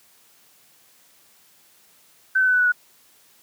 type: tone with pitch steps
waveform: sine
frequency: 1532 / 1517.9 / 1503.9 / 1490.1 / 1476.4 / 1462.8 Hz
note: G6 / F#6 / F#6 / F#6 / F#6 / F#6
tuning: -40 / +44 / +28 / +12 / -4 / -20 cents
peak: -15 dBFS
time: 2.35-2.722 s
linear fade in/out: 10 ms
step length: 62 ms
effects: white hiss -56 dBFS RMS until 3.42 s + high-pass 100 Hz 12 dB/octave